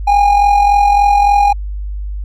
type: tone with amplitude modulation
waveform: triangle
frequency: 814 Hz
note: G#5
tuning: 35 cents flat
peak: -3 dBFS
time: 0.07-1.53 s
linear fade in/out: 10 ms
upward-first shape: sine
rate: 43.5 Hz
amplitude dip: 50%
effects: added 50 Hz sine -19 dBFS peak until 2.24 s